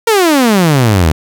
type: exponential sweep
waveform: sawtooth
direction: down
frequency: 472.2 to 73.42 Hz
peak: -3 dBFS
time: 0.07-1.12 s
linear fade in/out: 5 ms
effects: none